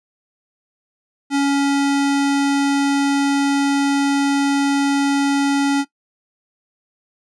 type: tone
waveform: square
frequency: 280 Hz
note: C#4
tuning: 18 cents sharp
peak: -15 dBFS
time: 1.3-5.85 s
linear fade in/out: 50 ms
effects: noise-tail reverb RT60 0.1 s tail -17 dB re dry + resampled to 22050 Hz